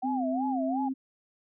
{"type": "tone with vibrato", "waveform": "sine", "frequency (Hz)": 740, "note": "F#5", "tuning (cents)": 0, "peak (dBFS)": -30, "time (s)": [0.02, 0.89], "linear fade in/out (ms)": 10, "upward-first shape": "sine", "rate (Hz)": 2.8, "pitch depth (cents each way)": 240}
{"type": "tone with pitch glide", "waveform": "sine", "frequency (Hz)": [258.3, 264.5], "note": ["C4", "C4"], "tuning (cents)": [-22, 19], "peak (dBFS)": -28, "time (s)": [0.03, 0.94], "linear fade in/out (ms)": 20, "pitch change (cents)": 41, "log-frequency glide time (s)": [0.23, 0.65]}
{"effects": []}